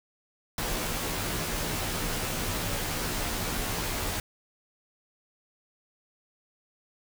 pink noise with comb filter, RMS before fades -31 dBFS, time 0.58-4.2 s, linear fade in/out 2 ms, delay 15 ms, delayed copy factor -0.85, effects none

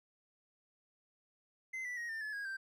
triangle tone with pitch steps, 2062 / 1970 / 1882.1 / 1798.2 / 1718 / 1641.3 / 1568.1 Hz, C7 / B6 / A#6 / A6 / A6 / G#6 / G6, -26 / -5 / +16 / +37 / -42 / -21 / 0 cents, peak -37 dBFS, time 1.73-2.57 s, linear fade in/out 10 ms, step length 120 ms, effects none

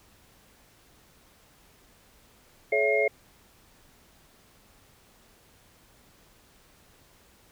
sine tone cluster, 428.1 / 558 / 664 / 2138 Hz, A4 / C#5 / E5 / C7, -47 / +11 / +12 / +37 cents, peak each -26 / -27 / -28 / -26 dBFS, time 2.72-3.08 s, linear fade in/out 5 ms, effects pink hiss -59 dBFS RMS until 7.51 s

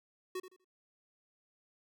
square tone with echo, 370 Hz, F#4, in tune, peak -37 dBFS, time 0.35-0.4 s, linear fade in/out 5 ms, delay 82 ms, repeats 3, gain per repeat -12 dB, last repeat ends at 0.646 s, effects none

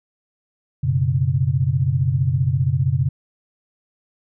sine chord, F# suspended fourth, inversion none, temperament equal, 92.5 / 123.47 / 138.59 Hz, F#2 / B2 / C#3, 0 / 0 / 0 cents, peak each -23 / -20 / -19 dBFS, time 0.83-3.09 s, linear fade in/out 10 ms, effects none

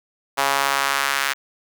sawtooth tone with high-pass filter sweep, 138.59 Hz, C#3, in tune, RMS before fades -21 dBFS, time 0.37-1.34 s, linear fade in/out 20 ms, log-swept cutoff 850 to 1600 Hz, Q 1.5, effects none

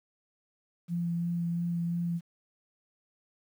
sine tone with vibrato, 171.2 Hz, F3, 34 cents flat, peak -28 dBFS, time 0.88-2.21 s, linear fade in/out 50 ms, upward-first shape sine, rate 2.9 Hz, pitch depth 12 cents each way, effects 10-bit

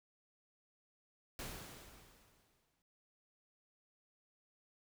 pink noise with exponential decay, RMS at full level -44 dBFS, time 1.39-2.82 s, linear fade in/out 1 ms, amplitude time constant 310 ms, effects none

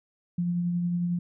sine tone with tremolo, 174.61 Hz, F3, in tune, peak -23 dBFS, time 0.38-1.19 s, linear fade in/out 5 ms, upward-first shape triangle, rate 11 Hz, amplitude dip 30%, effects none

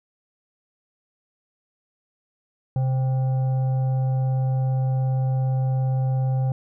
sine tone with frequency modulation, 130.7 Hz, C3, 1 cent flat, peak -19 dBFS, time 2.76-6.52 s, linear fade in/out 2 ms, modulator 656 Hz, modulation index 0.27, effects none

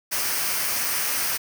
white noise with comb filter, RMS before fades -25 dBFS, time 0.11-1.38 s, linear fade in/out 20 ms, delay 0.27 ms, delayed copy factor -0.5, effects none

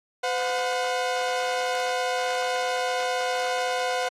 sawtooth tone pair together, 508 / 724.3 Hz, B4 / F#5, +49 / -37 cents, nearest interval tritone, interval 614 cents, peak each -23 dBFS, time 0.23-4.09 s, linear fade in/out 10 ms, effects low-pass 7000 Hz 12 dB/octave + AAC 64 kbps

